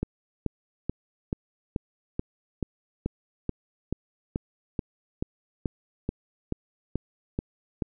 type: click train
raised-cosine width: 3 ms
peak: -14 dBFS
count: 19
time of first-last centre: 0.03-7.822 s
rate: 2.31 Hz
effects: none